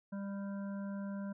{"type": "harmonic tone with a mistuned harmonic", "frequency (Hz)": 198.8, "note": "G3", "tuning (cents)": 25, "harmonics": [1, 3, 5, 7, 8], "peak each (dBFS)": [-38, -49, -55, -58, -58], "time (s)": [0.12, 1.33], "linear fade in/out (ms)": 10, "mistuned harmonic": 8, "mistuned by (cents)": -40, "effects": []}